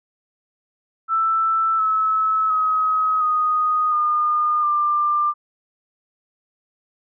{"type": "tone with pitch steps", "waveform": "sine", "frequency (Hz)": [1325, 1297, 1269.6, 1242.7, 1216.4, 1190.7], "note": ["E6", "E6", "D#6", "D#6", "D#6", "D6"], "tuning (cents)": [9, -28, 35, -3, -40, 23], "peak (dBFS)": -16, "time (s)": [1.08, 5.34], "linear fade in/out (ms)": 50, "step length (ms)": 710, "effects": []}